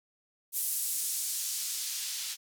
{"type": "noise with band-pass filter sweep", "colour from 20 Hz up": "blue", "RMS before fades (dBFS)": -34, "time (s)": [0.52, 2.37], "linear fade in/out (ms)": 50, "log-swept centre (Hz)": [11000, 3700], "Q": 0.91, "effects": []}